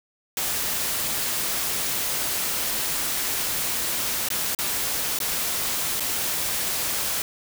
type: noise with dropouts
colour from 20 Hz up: white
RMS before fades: -26 dBFS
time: 0.37-7.22 s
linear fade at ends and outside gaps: 1 ms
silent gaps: 4.287-4.303 / 4.549-4.588 / 5.188-5.202 / 5.998-6.005 s
effects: none